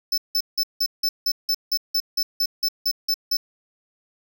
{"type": "tone bursts", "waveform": "square", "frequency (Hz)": 5274, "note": "E8", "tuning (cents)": 0, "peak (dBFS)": -19, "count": 15, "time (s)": [0.12, 3.37], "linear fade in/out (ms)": 5, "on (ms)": 58, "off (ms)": 170, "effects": ["9-bit"]}